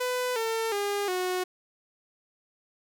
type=tone with pitch steps; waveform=sawtooth; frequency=499.9 / 450.5 / 406 / 365.9 Hz; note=B4 / A4 / G#4 / F#4; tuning=+21 / +41 / -39 / -19 cents; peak=-23 dBFS; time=0-1.44 s; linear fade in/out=10 ms; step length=360 ms; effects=none